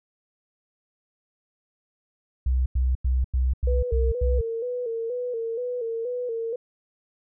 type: tone bursts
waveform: sine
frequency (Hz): 63.7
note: C2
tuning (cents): -46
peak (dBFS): -19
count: 7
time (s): 2.46-4.412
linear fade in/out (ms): 5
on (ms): 200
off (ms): 92
type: tone with vibrato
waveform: sine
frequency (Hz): 474.6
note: A#4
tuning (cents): +31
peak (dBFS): -26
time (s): 3.67-6.56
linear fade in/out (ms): 5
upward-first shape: square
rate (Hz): 2.1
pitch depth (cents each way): 68
effects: none